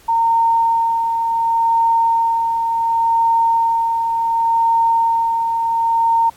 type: tone with tremolo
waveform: sine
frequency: 917 Hz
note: A#5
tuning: 29 cents flat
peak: -11 dBFS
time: 0.08-6.3 s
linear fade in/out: 10 ms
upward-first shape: sine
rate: 0.69 Hz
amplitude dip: 40%
effects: pink hiss -47 dBFS RMS until 6.36 s + AAC 64 kbps